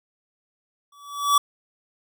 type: tone with exponential growth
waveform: square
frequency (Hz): 1146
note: D6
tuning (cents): -43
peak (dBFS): -13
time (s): 0.92-1.38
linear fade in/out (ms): 5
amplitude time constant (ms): 99
effects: none